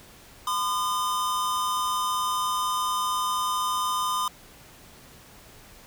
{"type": "tone pair together", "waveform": "square", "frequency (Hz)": [1020.8, 1215], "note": ["C6", "D#6"], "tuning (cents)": [-43, -42], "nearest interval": "minor third", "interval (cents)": 301, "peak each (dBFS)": -28, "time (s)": [0.47, 4.28], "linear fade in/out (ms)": 2, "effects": ["pink hiss -50 dBFS RMS until 5.86 s"]}